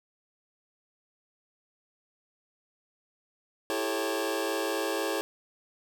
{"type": "chord", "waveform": "sawtooth", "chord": "A dominant seventh", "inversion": "second", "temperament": "just", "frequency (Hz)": [330, 396, 440, 550], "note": ["E4", "G4", "A4", "C#5"], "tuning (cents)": [2, 18, 0, -14], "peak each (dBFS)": -30, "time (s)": [3.7, 5.21], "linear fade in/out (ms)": 0, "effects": []}